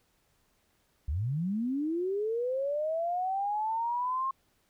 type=linear sweep; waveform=sine; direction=up; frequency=63.1 to 1077 Hz; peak=-28 dBFS; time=1.08-4.31 s; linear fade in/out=5 ms; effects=pink hiss -71 dBFS RMS until 4.69 s